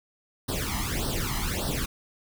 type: noise with flanger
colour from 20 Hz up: pink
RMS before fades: -29 dBFS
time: 0.48-1.86 s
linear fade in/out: 10 ms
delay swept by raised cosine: 0.21 to 1 ms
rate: 1.7 Hz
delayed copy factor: +0.95
effects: none

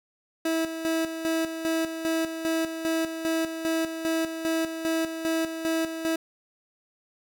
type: tone with tremolo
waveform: 30% pulse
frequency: 325 Hz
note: E4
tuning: 24 cents flat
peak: -21 dBFS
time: 0.45-6.16 s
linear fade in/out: 5 ms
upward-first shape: square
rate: 2.5 Hz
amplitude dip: 60%
effects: none

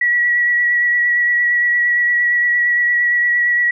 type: tone with vibrato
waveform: sine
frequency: 1931 Hz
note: B6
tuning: 39 cents flat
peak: -12 dBFS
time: 0.01-3.71 s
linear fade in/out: 5 ms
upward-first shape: sine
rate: 8.7 Hz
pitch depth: 16 cents each way
effects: none

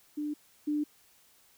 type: tone pair in turn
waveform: sine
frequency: 297.5 / 297.5 Hz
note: D4 / D4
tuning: +22 / +22 cents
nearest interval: unison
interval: 0 cents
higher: neither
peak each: -31 / -27 dBFS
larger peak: second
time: 0.17-0.34 / 0.67-0.84 s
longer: neither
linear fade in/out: 10 ms
effects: white hiss -63 dBFS RMS until 1.57 s

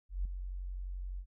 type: tone with ADSR envelope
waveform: sine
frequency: 45.8 Hz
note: F#1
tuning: 17 cents flat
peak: -29 dBFS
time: 0.09-1.26 s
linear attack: 160 ms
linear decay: 4 ms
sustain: -8 dB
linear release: 72 ms
effects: none

